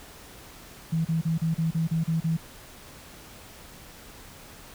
sine tone bursts, 162.7 Hz, E3, 22 cents flat, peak -22 dBFS, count 9, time 0.92-2.37 s, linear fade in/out 10 ms, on 130 ms, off 35 ms, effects pink hiss -47 dBFS RMS until 4.74 s

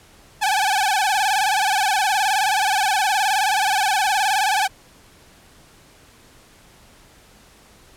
sawtooth tone with vibrato, 807 Hz, G#5, 50 cents flat, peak -13 dBFS, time 0.41-4.68 s, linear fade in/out 20 ms, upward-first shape sine, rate 19 Hz, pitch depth 130 cents each way, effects pink hiss -50 dBFS RMS until 7.96 s + low-pass 12000 Hz 12 dB/octave

